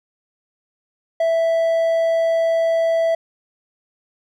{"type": "tone", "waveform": "triangle", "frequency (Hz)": 659.3, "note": "E5", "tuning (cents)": 0, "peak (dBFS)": -13, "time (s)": [1.2, 3.15], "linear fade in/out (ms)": 5, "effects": []}